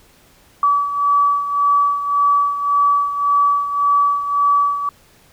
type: beating tone pair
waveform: sine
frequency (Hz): 1146 / 1147.8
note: D6 / D6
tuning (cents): -43 / -40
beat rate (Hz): 1.8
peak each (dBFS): -14 / -20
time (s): 0.63-4.89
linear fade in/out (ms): 2
effects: pink hiss -51 dBFS RMS until 5.32 s